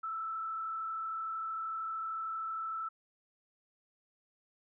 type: tone with frequency modulation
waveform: sine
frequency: 1319 Hz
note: E6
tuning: 1 cent sharp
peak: -35 dBFS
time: 0.03-2.89 s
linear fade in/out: 10 ms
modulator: 33.1 Hz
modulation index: 0.59
effects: none